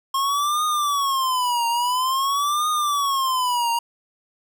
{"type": "tone with vibrato", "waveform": "square", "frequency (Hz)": 1072, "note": "C6", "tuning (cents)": 42, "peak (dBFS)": -20, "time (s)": [0.14, 3.79], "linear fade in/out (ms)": 5, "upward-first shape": "triangle", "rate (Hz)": 0.49, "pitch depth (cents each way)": 250, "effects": []}